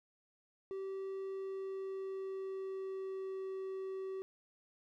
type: tone with pitch glide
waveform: triangle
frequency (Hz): 386.3 to 382.1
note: G4 to G4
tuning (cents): -25 to -44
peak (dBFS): -37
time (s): 0.71-4.22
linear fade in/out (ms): 0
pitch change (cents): -19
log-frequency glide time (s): 1.27-3.48
effects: none